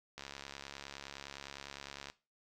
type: click train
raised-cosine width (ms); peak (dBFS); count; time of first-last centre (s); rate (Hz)
0.2; -27; 135; 0.18-2.1; 69.8
effects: noise-tail reverb RT60 0.3 s tail -18 dB re dry